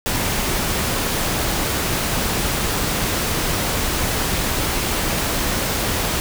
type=noise; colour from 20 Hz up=pink; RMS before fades=-21 dBFS; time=0.06-6.2 s; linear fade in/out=0 ms; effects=none